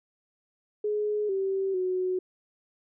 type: tone with pitch steps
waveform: sine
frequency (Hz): 419.9 / 386.5 / 368.6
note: G#4 / G4 / F#4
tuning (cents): +19 / -24 / -7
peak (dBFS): -25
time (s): 0.84-2.19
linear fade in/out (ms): 5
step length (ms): 450
effects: none